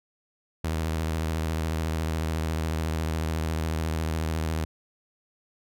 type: tone with vibrato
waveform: sawtooth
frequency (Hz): 79.9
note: D#2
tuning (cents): +47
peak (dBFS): -22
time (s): 0.64-4.65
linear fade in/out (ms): 5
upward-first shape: sine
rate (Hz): 14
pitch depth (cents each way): 54
effects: none